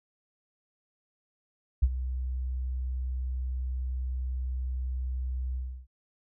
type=tone with ADSR envelope; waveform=sine; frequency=63.6 Hz; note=C2; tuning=48 cents flat; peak=-16 dBFS; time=1.82-5.87 s; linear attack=12 ms; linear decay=48 ms; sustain=-13 dB; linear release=320 ms; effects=none